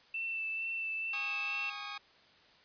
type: tone with vibrato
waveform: sine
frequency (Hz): 2665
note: E7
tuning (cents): +18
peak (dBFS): -34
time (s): 0.14-1.7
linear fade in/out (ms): 5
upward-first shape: sine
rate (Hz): 2.2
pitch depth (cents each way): 17
type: chord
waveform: 15% pulse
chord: Ab suspended fourth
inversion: none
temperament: equal with one note detuned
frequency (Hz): 815.4 / 1108.7 / 1244.5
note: Ab5 / Db6 / Eb6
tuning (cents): -32 / 0 / 0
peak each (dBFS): -39 / -39 / -37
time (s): 1.13-1.98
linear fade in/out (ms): 5
effects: white hiss -62 dBFS RMS until 2.64 s + resampled to 11025 Hz